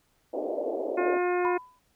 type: band-pass noise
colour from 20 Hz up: white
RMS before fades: -31 dBFS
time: 0.33-1.18 s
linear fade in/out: 10 ms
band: 290 to 670 Hz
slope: 48 dB/octave
type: harmonic tone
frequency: 357 Hz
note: F4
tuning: 38 cents sharp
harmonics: 1 / 2 / 3 / 4 / 5 / 6 / 7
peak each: -25 / -31 / -35 / -37 / -39 / -41 / -42 dBFS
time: 0.97-1.58 s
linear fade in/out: 10 ms
type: tone with exponential decay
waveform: sine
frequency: 1000 Hz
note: B5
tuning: 21 cents sharp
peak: -24 dBFS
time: 1.45-1.79 s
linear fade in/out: 0 ms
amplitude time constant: 72 ms
effects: pink hiss -69 dBFS RMS until 1.95 s